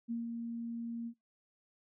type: tone with ADSR envelope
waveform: sine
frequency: 232.8 Hz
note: A#3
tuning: 2 cents flat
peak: -33 dBFS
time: 0.08-1.14 s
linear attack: 31 ms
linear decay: 150 ms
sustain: -4 dB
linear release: 71 ms
effects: noise-tail reverb RT60 0.2 s tail -25 dB re dry